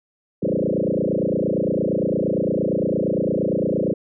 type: tone with frequency modulation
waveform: sine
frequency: 356 Hz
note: F4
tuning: 33 cents sharp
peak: -18 dBFS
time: 0.42-3.94 s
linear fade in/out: 10 ms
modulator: 28.7 Hz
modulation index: 7.2
effects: none